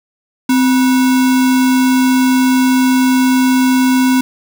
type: tone with sample-and-hold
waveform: sine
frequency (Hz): 258.2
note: C4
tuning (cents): -23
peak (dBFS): -8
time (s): 0.49-4.21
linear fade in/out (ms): 5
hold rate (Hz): 1225
effects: none